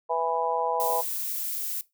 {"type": "harmonic tone", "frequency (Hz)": 164.81, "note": "E3", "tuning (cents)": 0, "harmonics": [3, 4, 5, 6], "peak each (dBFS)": [-29, -29, -29, -29], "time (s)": [0.09, 1.02], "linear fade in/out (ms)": 20}
{"type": "noise", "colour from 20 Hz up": "violet", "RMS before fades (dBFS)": -31, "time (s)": [0.8, 1.81], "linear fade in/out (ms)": 0}
{"effects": ["noise-tail reverb RT60 0.2 s tail -19 dB re dry"]}